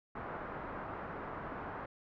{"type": "low-pass noise", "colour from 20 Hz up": "white", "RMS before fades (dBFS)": -43, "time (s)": [0.15, 1.86], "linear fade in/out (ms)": 5, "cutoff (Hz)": 1400, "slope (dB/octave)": 24, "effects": []}